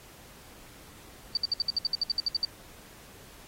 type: tone bursts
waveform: sine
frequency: 4620 Hz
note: D8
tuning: 29 cents flat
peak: -23 dBFS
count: 14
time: 1.35-2.45 s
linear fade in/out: 2 ms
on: 21 ms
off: 62 ms
effects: pink hiss -52 dBFS RMS until 3.47 s + AAC 48 kbps